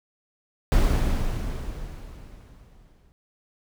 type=noise with exponential decay; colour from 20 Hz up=brown; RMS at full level=-17 dBFS; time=0.72-3.12 s; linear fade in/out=0 ms; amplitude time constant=520 ms; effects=none